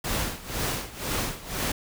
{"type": "noise with tremolo", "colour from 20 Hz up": "pink", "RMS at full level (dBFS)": -27, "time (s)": [0.04, 1.72], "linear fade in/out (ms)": 5, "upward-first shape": "sine", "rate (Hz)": 2, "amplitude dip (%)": 85, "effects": []}